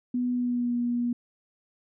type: tone with pitch glide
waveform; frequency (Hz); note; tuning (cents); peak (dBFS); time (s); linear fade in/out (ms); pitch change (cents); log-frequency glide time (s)
sine; 246.9 to 240.7; B3 to B3; 0 to -44; -24; 0.14-1.13; 5; -44; 0.32-0.75
effects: none